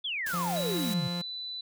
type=exponential sweep; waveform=sine; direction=down; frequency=3546 to 123.47 Hz; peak=-30 dBFS; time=0.04-1.08 s; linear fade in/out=10 ms
type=noise; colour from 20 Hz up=white; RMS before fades=-39 dBFS; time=0.26-0.94 s; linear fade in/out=5 ms
type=tone; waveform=45% pulse; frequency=174.61 Hz; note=F3; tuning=in tune; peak=-32 dBFS; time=0.33-1.22 s; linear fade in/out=10 ms
type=tone with pitch glide; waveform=sine; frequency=3920 to 3986 Hz; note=B7 to B7; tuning=-14 to +15 cents; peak=-35 dBFS; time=0.56-1.61 s; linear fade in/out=5 ms; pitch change=+29 cents; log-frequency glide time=0.9-0.96 s
effects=none